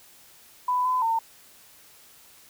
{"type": "tone with pitch steps", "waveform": "sine", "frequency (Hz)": [996, 1012, 907], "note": ["B5", "B5", "A#5"], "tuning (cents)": [14, 42, -48], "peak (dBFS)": -21, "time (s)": [0.68, 1.19], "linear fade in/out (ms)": 5, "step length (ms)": 170, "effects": ["white hiss -53 dBFS RMS until 2.49 s"]}